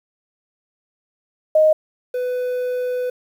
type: tone pair in turn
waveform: sine / triangle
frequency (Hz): 622.3 / 498.7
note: D#5 / B4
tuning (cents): 0 / +17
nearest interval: major third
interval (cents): 383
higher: first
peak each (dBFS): -10 / -18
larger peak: first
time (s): 1.55-1.73 / 2.14-3.1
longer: second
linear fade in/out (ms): 5
effects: 8-bit